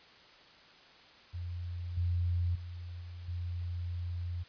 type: tone with level steps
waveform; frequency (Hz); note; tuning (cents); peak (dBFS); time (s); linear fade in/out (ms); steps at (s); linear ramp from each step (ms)
sine; 87.4; F2; +2; -36 / -28 / -40 / -42 / -34; 1.33-4.44; 20; 1.97 / 2.55 / 3.01 / 3.28; 5
effects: white hiss -57 dBFS RMS until 4.48 s + resampled to 11025 Hz